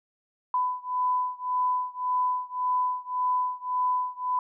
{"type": "beating tone pair", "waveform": "sine", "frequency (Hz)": [1000, 1001.8], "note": ["B5", "B5"], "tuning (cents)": [21, 24], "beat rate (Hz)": 1.8, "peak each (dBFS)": [-27, -28], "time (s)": [0.54, 4.39], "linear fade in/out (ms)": 2, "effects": []}